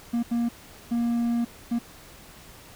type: tone bursts at uneven times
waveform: triangle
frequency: 235.6 Hz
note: A#3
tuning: 19 cents sharp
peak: -20 dBFS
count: 4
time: 0.13-0.23 / 0.31-0.49 / 0.91-1.45 / 1.71-1.79 s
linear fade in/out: 10 ms
effects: pink hiss -48 dBFS RMS until 2.75 s